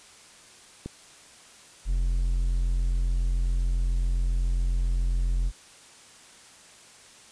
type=click; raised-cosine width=3 ms; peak=-21 dBFS; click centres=0.86 s
type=tone; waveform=triangle; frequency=43.65 Hz; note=F1; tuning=in tune; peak=-20 dBFS; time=1.85-5.52 s; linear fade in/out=50 ms
effects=white hiss -51 dBFS RMS until 7.31 s + resampled to 22050 Hz